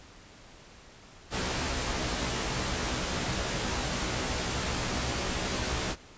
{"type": "noise with comb filter", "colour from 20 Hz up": "pink", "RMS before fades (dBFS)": -31, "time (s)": [1.3, 5.96], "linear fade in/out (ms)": 50, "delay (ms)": 16, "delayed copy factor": 0.6, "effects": ["pink hiss -52 dBFS RMS until 6.17 s", "resampled to 16000 Hz"]}